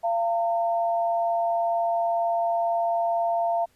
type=tone pair together; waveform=sine; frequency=684.8 / 909 Hz; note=F5 / A#5; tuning=-34 / -44 cents; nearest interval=perfect fourth; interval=490 cents; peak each=-22 / -29 dBFS; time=0.03-3.66 s; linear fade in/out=20 ms; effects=pink hiss -64 dBFS RMS until 3.75 s + resampled to 32000 Hz